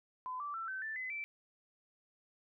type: tone with pitch steps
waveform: sine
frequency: 1014 / 1164.8 / 1338 / 1536.9 / 1765.5 / 2028 / 2330 Hz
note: B5 / D6 / E6 / G6 / A6 / B6 / D7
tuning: +45 / -15 / +25 / -35 / +5 / +45 / -14 cents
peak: -38 dBFS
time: 0.26-1.24 s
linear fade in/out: 0 ms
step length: 140 ms
effects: none